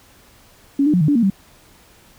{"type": "tone with pitch steps", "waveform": "sine", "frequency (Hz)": [279.5, 300.8, 179.3, 153, 289.7, 233.7, 194], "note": ["C#4", "D4", "F3", "D#3", "D4", "A#3", "G3"], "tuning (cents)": [14, 42, 46, -29, -24, 5, -18], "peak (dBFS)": -12, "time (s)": [0.79, 1.301], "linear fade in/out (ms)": 5, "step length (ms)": 73, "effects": ["pink hiss -50 dBFS RMS until 2.18 s"]}